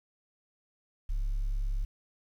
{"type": "tone", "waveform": "sine", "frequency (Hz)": 34.65, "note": "C#1", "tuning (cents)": 0, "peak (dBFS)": -25, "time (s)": [1.09, 1.85], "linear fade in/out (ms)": 10, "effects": ["tanh soft clip ceiling -27 dBFS", "10-bit"]}